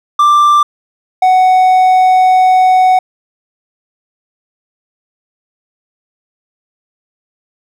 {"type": "tone pair in turn", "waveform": "triangle", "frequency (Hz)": [1180, 743.4], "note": ["D6", "F#5"], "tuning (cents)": [8, 8], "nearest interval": "minor sixth", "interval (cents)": 800, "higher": "first", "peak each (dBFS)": -3, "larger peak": "neither", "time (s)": [[0.19, 0.63], [1.22, 2.99]], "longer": "second", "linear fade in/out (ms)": 5, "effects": []}